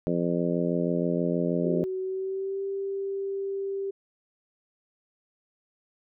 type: harmonic tone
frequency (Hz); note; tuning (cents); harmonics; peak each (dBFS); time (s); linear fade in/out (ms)
86.3; F2; -20; 2 / 3 / 4 / 5 / 6 / 7; -28 / -30 / -31 / -32 / -33 / -33; 0.07-1.84; 0
type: tone with pitch glide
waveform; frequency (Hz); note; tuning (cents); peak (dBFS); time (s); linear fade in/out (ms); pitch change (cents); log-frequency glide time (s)
sine; 375.1 to 392.6; F#4 to G4; +24 to +3; -28; 1.64-3.91; 10; +79; 2-2.63
effects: none